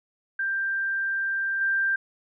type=tone with level steps; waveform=sine; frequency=1580 Hz; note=G6; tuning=13 cents sharp; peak=-24 / -21 dBFS; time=0.39-1.96 s; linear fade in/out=5 ms; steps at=1.61 s; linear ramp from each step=2 ms; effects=none